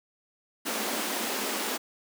pink high-pass noise, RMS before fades -31 dBFS, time 0.65-1.78 s, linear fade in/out 20 ms, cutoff 200 Hz, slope 96 dB/octave, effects none

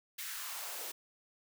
white noise with high-pass filter sweep, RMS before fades -42 dBFS, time 0.18-0.92 s, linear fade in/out 10 ms, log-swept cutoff 2000 to 400 Hz, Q 1.8, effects none

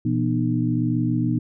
harmonic tone with a mistuned harmonic, 61 Hz, B1, 21 cents flat, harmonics 2 / 3 / 4 / 5, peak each -23 / -27 / -24 / -25 dBFS, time 0.05-1.39 s, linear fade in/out 5 ms, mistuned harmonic 3, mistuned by -140 cents, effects none

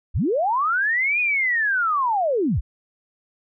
sine linear two-way sweep, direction up then down, 31.83 to 2490 to 31.83 Hz, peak -18 dBFS, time 0.14-2.61 s, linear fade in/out 20 ms, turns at 1.2 s, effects none

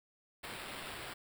white noise with sample-and-hold, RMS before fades -45 dBFS, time 0.43-1.14 s, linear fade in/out 10 ms, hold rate 6300 Hz, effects none

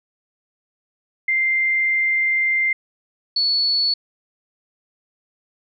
sine tone pair in turn, 2093 / 4422 Hz, C7 / C#8, 0 / -5 cents, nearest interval octave + minor second, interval 1295 cents, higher second, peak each -16 dBFS, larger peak neither, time 1.28-2.73 / 3.36-3.94 s, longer first, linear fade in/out 5 ms, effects none

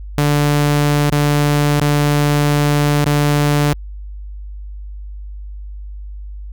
sawtooth tone with dropouts, 146.3 Hz, D3, 6 cents flat, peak -8 dBFS, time 0.18-3.73 s, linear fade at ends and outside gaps 0 ms, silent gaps 1.098-1.122 / 1.797-1.813 / 3.044-3.062 s, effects added 50 Hz sine -27 dBFS peak until 6.52 s

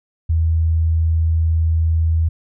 sine tone, 81.2 Hz, E2, 26 cents flat, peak -13 dBFS, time 0.29-2.29 s, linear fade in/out 10 ms, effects none

